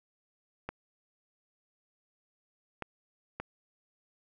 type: clicks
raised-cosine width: 0.5 ms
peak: -21 dBFS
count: 3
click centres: 0.69 / 2.823 / 3.4 s
effects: none